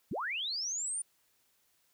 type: linear sweep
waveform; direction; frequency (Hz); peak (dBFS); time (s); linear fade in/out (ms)
sine; up; 102.4 to 9397; -33; 0.11-1.02; 5
effects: white hiss -72 dBFS RMS until 1.93 s

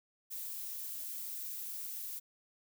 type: noise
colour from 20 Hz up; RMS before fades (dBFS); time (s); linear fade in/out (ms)
violet; -42; 0.3-2.2; 20
effects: none

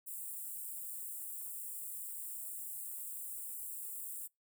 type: high-pass noise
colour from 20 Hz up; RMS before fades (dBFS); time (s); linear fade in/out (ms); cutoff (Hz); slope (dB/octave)
white; -44; 0.06-4.28; 20; 7600; 96
effects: noise-tail reverb RT60 0.2 s tail -26 dB re dry

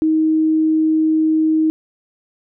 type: tone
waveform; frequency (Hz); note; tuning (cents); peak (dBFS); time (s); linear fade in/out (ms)
sine; 315.1; D#4; +22; -12; 0.02-1.7; 0
effects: none

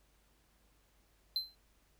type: tone with exponential decay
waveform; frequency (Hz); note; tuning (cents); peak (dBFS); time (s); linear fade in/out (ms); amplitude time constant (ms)
triangle; 4092; C8; -39; -27; 1.36-1.55; 1; 40
effects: added 50 Hz sine -70 dBFS peak until 1.99 s + pink hiss -72 dBFS RMS until 1.99 s

